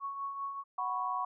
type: tone with tremolo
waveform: sine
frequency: 1108.7 Hz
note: C#6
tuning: in tune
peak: -33 dBFS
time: 0-0.64 s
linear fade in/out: 50 ms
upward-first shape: triangle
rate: 5.1 Hz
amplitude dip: 55%
type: chord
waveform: sine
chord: F# suspended fourth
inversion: none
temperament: equal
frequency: 740 / 987.8 / 1108.7 Hz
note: F#5 / B5 / C#6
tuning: 0 / 0 / 0 cents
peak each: -38 / -36 / -34 dBFS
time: 0.78-1.25 s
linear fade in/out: 5 ms
effects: none